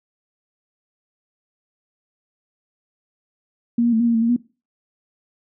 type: tone with pitch steps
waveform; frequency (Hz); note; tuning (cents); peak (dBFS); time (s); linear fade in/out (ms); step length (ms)
sine; 235.2 / 237.4 / 223.3 / 236.7 / 232.7 / 225.8 / 231.2 / 242.3; A#3 / A#3 / A3 / A#3 / A#3 / A3 / A#3 / B3; +16 / +32 / +26 / +27 / -3 / +45 / -14 / -33; -14; 3.78-4.364; 5; 73
effects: noise-tail reverb RT60 0.3 s tail -18 dB re dry